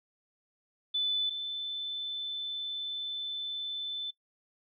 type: tone pair in turn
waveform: sine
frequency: 3499 / 3521 Hz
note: A7 / A7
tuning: -10 / 0 cents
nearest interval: unison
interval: 10 cents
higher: second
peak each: -27 / -33 dBFS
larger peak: first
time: 0.94-1.3 / 1.3-4.11 s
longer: second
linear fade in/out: 10 ms
effects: noise-tail reverb RT60 0.1 s tail -21 dB re dry